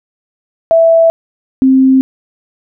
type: tone pair in turn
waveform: sine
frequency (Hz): 659.3 / 263.6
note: E5 / C4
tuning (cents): 0 / +13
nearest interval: octave + major third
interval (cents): 1587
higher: first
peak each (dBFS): -4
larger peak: neither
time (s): 0.71-1.1 / 1.62-2.01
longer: neither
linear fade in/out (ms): 0
effects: none